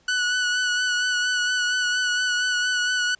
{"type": "tone with vibrato", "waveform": "sawtooth", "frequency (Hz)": 1480, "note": "F#6", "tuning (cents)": 0, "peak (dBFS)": -17, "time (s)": [0.08, 3.15], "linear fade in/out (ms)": 5, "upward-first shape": "sine", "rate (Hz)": 4.3, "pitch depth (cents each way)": 23, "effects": ["pink hiss -60 dBFS RMS until 3.19 s", "resampled to 16000 Hz"]}